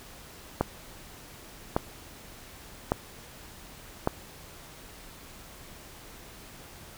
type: click train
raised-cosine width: 1 ms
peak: -9 dBFS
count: 4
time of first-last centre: 0.61-4.074 s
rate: 0.866 Hz
effects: pink hiss -48 dBFS RMS until 6.97 s